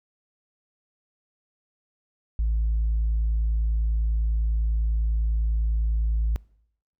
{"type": "tone", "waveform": "sine", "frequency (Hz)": 55, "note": "A1", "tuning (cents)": 0, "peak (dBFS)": -19, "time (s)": [2.39, 6.36], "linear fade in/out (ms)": 0, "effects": ["noise-tail reverb RT60 0.7 s tail -25 dB re dry", "tanh soft clip ceiling -18 dBFS"]}